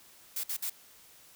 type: noise bursts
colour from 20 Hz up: blue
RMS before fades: -34 dBFS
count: 3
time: 0.36-0.698 s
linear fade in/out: 5 ms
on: 76 ms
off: 55 ms
effects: white hiss -57 dBFS RMS until 1.35 s